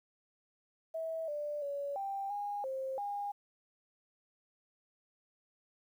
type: tone with pitch steps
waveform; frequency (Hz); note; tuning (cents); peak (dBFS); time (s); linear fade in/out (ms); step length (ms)
sine; 649 / 590 / 566 / 788 / 818 / 530 / 813; E5 / D5 / C#5 / G5 / G#5 / C5 / G#5; -27 / +8 / +36 / +9 / -26 / +22 / -37; -35; 0.94-3.32; 10; 340
effects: 11-bit